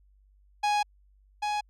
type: tone pair in turn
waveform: 45% pulse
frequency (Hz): 830.6 / 835.4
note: G#5 / G#5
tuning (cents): 0 / +10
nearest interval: unison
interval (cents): 10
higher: second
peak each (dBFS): -23 / -27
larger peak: first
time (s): 0.63-0.83 / 1.42-1.61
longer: first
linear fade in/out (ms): 10
effects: added 49 Hz sine -58 dBFS peak until 1.69 s + low-pass 6000 Hz 12 dB/octave